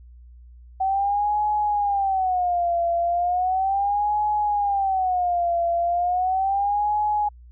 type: tone with vibrato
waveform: sine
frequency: 758 Hz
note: F#5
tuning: 42 cents sharp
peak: -19 dBFS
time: 0.8-7.29 s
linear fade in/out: 10 ms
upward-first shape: sine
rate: 0.36 Hz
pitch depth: 180 cents each way
effects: added 60 Hz sine -43 dBFS peak until 7.51 s